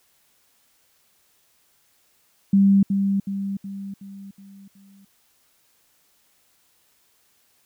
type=tone with echo; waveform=sine; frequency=197 Hz; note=G3; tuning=9 cents sharp; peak=-12 dBFS; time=2.53-2.83 s; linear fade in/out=5 ms; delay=370 ms; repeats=6; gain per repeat=-6 dB; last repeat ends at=5.05 s; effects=white hiss -63 dBFS RMS until 7.65 s